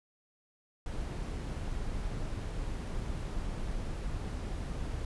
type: noise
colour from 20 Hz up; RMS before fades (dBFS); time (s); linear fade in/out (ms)
brown; -36; 0.86-5.05; 2
effects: resampled to 24000 Hz